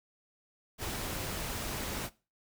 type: noise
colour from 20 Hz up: pink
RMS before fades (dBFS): -37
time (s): 0.78-2.1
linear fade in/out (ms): 50
effects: noise-tail reverb RT60 0.3 s tail -19 dB re dry